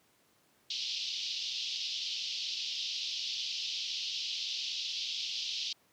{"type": "band-pass noise", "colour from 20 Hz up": "pink", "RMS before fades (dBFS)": -37, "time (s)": [0.7, 5.73], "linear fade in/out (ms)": 5, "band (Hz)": [2900, 5400], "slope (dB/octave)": 48, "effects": ["pink hiss -68 dBFS RMS until 5.92 s", "high-pass 150 Hz 12 dB/octave"]}